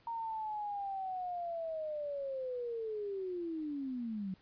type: linear sweep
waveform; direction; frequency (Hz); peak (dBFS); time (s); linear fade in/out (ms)
sine; down; 931 to 182.8; -36; 0.07-4.34; 2
effects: pink hiss -67 dBFS RMS until 4.41 s + resampled to 11025 Hz